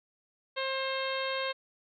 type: harmonic tone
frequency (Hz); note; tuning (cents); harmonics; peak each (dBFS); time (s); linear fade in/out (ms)
532; C5; +29; 1 / 2 / 3 / 4 / 5 / 6 / 7 / 8; -34 / -37 / -39 / -40 / -41 / -42 / -42 / -43; 0.56-1.53; 20
effects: none

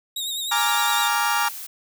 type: tone with vibrato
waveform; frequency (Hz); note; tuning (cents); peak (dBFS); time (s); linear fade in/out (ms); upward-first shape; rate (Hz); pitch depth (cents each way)
sawtooth; 3740; A#7; +5; -23; 0.16-1.08; 5; triangle; 9.8; 68
type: chord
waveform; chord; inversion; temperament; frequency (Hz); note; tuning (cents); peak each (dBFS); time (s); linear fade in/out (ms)
35% pulse; Bb dominant seventh; third; equal; 830.6 / 932.3 / 1174.7 / 1396.9; Ab5 / Bb5 / D6 / F6; 0 / 0 / 0 / 0; -24 / -23 / -25 / -23; 0.51-1.49; 10
type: noise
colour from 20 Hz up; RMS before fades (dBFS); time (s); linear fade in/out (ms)
blue; -35; 0.56-1.67; 10
effects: none

